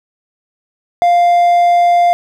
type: tone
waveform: triangle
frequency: 698.5 Hz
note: F5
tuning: in tune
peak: -5 dBFS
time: 1.02-2.13 s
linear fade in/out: 0 ms
effects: none